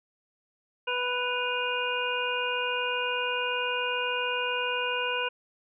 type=harmonic tone with a mistuned harmonic; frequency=493.9 Hz; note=B4; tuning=in tune; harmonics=1 / 2 / 3 / 5 / 6; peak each=-33 / -33 / -33 / -33 / -33 dBFS; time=0.87-5.29 s; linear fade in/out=10 ms; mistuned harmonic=6; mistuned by=-85 cents; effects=none